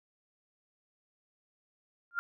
sine tone with exponential growth, 1396.9 Hz, F6, in tune, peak -24 dBFS, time 2.11-2.19 s, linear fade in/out 0 ms, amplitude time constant 16 ms, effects none

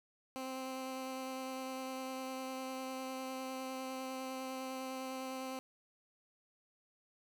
15% pulse tone with vibrato, 261.5 Hz, C4, 1 cent flat, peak -34 dBFS, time 0.36-5.59 s, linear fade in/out 0 ms, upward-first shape sine, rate 9.9 Hz, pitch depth 10 cents each way, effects none

